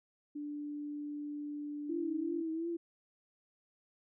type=tone; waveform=sine; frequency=293.7 Hz; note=D4; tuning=in tune; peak=-38 dBFS; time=0.35-2.42 s; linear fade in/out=10 ms
type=tone with vibrato; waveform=sine; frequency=330 Hz; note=E4; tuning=2 cents sharp; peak=-34 dBFS; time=1.89-2.77 s; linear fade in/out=10 ms; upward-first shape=triangle; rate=2.8 Hz; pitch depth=68 cents each way
effects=none